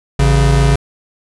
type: tone pair together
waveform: square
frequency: 54.83 / 138.59 Hz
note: A1 / C#3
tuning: -5 / 0 cents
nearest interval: octave + major third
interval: 1605 cents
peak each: -12 dBFS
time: 0.19-0.76 s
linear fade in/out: 5 ms
effects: resampled to 24000 Hz